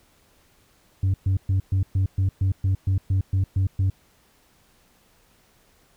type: tone bursts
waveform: sine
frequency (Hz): 95.4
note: G2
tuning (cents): -47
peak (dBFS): -15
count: 13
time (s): 1.03-3.9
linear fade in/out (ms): 5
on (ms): 110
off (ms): 120
effects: tanh soft clip ceiling -17 dBFS + pink hiss -60 dBFS RMS until 5.96 s